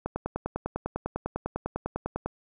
click train, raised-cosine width 1 ms, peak -16 dBFS, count 23, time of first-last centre 0.06-2.26 s, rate 10 Hz, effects none

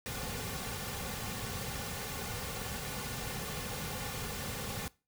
pink noise with comb filter, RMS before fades -39 dBFS, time 0.06-4.88 s, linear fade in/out 0 ms, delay 3.1 ms, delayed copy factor -0.65, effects noise-tail reverb RT60 0.3 s tail -21 dB re dry

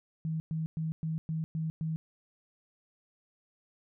sine tone bursts, 159.7 Hz, D#3, 45 cents sharp, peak -30 dBFS, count 7, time 0.25-1.96 s, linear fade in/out 0 ms, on 150 ms, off 110 ms, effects none

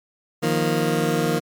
20% pulse chord, Eb suspended second, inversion none, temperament just, 155.56 / 175.01 / 233.3 Hz, Eb3 / F3 / Bb3, 0 / +4 / +2 cents, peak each -18 / -20 / -20 dBFS, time 0.42-1.4 s, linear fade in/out 20 ms, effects MP3 96 kbps

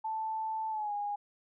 sine tone with pitch glide, 880 to 821.1 Hz, A5 to G#5, 0 to -20 cents, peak -32 dBFS, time 0.04-1.16 s, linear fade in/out 10 ms, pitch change -120 cents, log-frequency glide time 0.7-0.93 s, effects none

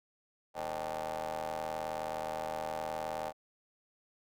25% pulse ring-modulated tone, 79.2 Hz, D#2, 31 cents sharp, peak -29 dBFS, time 0.54-3.33 s, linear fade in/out 50 ms, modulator 697 Hz, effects none

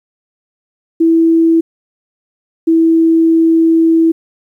sine tone pair in turn, 328.6 / 327.1 Hz, E4 / E4, -5 / -13 cents, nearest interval unison, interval 8 cents, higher first, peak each -6 dBFS, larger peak neither, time 1-1.61 / 2.67-4.12 s, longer second, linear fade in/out 10 ms, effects 8-bit

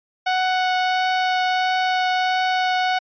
sawtooth tone with vibrato, 740 Hz, F#5, in tune, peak -14 dBFS, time 0.26-2.99 s, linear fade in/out 10 ms, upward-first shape triangle, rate 1.5 Hz, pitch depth 8 cents each way, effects resampled to 11025 Hz

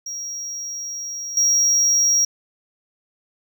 triangle tone with level steps, 5650 Hz, F8, 19 cents sharp, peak -26 / -13 dBFS, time 0.06-2.25 s, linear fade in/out 5 ms, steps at 1.37 s, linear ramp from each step 2 ms, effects none

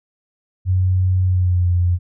sine tone with pitch glide, 92.5 to 88.42 Hz, F#2 to F2, 0 to +22 cents, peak -13 dBFS, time 0.65-1.99 s, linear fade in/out 50 ms, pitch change -78 cents, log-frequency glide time 1.24-1.7 s, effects none

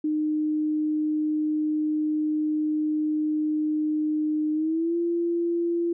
sine tone with pitch glide, 305.9 to 341.4 Hz, D#4 to F4, -29 to -39 cents, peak -22 dBFS, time 0.04-5.93 s, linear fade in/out 5 ms, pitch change +190 cents, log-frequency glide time 4.53-4.96 s, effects none

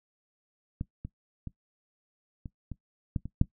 clicks, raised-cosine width 5 ms, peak -20 / -25 / -25 / -27 / -25 / -17 / -25 / -9 dBFS, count 8, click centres 0.811 / 1.05 / 1.473 / 2.458 / 2.717 / 3.162 / 3.256 / 3.414 s, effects noise-tail reverb RT60 0.1 s tail -18 dB re dry

